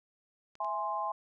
clicks, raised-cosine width 0.2 ms, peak -37 dBFS, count 2, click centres 0.554 / 0.646 s
sine chord, E augmented, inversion none, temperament equal, 659.3 / 830.6 / 1046.5 Hz, E5 / G#5 / B#5, 0 / 0 / 0 cents, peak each -39 / -35 / -34 dBFS, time 0.6-1.12 s, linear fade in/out 5 ms
effects none

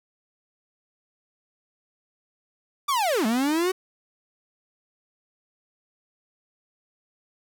45% pulse linear two-way sweep, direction down then up, 1194 to 211.1 to 381.1 Hz, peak -21 dBFS, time 2.88-3.72 s, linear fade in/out 10 ms, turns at 3.26 s, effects none

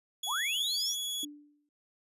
sawtooth tone, 3372 Hz, G#7, 26 cents sharp, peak -30 dBFS, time 0.23-1.25 s, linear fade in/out 5 ms
sine linear sweep, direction up, 622.3 to 6090 Hz, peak -31 dBFS, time 0.26-0.96 s, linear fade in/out 50 ms
sine tone with exponential decay, 293.7 Hz, D4, in tune, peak -38 dBFS, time 1.23-1.69 s, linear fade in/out 2 ms, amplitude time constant 100 ms
effects resampled to 32000 Hz

